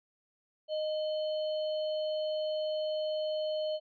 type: tone with sample-and-hold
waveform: sine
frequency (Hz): 618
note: D#5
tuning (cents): -12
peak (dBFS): -30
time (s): 0.68-3.8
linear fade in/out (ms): 50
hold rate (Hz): 3675
effects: resampled to 11025 Hz